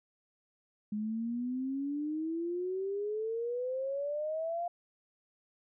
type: exponential sweep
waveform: sine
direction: up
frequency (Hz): 207.7 to 703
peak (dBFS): -32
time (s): 0.92-4.68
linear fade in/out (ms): 5
effects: none